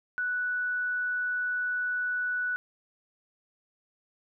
sine tone, 1480 Hz, F#6, in tune, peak -27 dBFS, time 0.18-2.56 s, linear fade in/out 0 ms, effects none

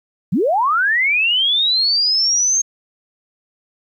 sine linear sweep, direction up, 138.6 to 6460 Hz, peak -13 dBFS, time 0.32-2.62 s, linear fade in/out 10 ms, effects 9-bit

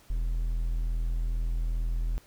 triangle tone, 41.2 Hz, E1, in tune, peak -24 dBFS, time 0.1-2.18 s, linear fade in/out 0 ms, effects pink hiss -58 dBFS RMS until 2.26 s

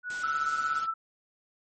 sine tone, 1470 Hz, F#6, 12 cents flat, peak -32 dBFS, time 0.03-0.83 s, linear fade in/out 50 ms
white noise, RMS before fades -42 dBFS, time 0.1-0.86 s, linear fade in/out 2 ms
sine tone with tremolo, 1324 Hz, E6, 7 cents sharp, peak -25 dBFS, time 0.23-0.94 s, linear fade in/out 10 ms, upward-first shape sine, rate 17 Hz, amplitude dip 60%
effects MP3 32 kbps

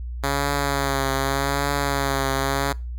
5% pulse tone with vibrato, 138.59 Hz, C#3, in tune, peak -10 dBFS, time 0.23-2.73 s, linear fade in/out 10 ms, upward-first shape triangle, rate 0.84 Hz, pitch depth 48 cents each way, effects noise-tail reverb RT60 0.3 s tail -23 dB re dry + added 60 Hz sine -28 dBFS peak until 2.98 s

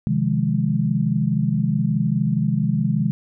sine chord, F minor seventh, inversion second, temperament equal, 130.81 / 155.56 / 174.61 / 207.7 Hz, C3 / Eb3 / F3 / Ab3, 0 / 0 / 0 / 0 cents, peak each -23 / -22 / -25 / -22 dBFS, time 0.07-3.11 s, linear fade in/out 0 ms, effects none

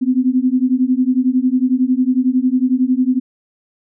sine beating tone pair, 250 / 261 Hz, B3 / C4, +21 / -4 cents, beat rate 11 Hz, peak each -15 dBFS, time 0.01-3.2 s, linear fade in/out 20 ms, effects none

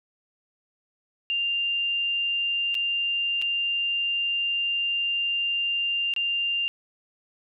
sine tone with dropouts, 2792 Hz, F7, 1 cent flat, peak -23 dBFS, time 1.3-6.68 s, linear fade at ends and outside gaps 0 ms, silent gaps 2.744-2.751 / 3.416-3.422 / 6.138-6.163 s, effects none

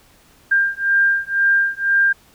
sine beating tone pair, 1595 / 1597 Hz, G6 / G6, +30 / +32 cents, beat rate 2 Hz, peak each -17 dBFS, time 0.51-2.13 s, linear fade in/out 10 ms, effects pink hiss -52 dBFS RMS until 2.34 s

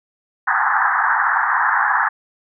white band-pass noise, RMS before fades -17 dBFS, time 0.47-2.09 s, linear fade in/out 10 ms, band 770 to 1800 Hz, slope 96 dB/octave, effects none

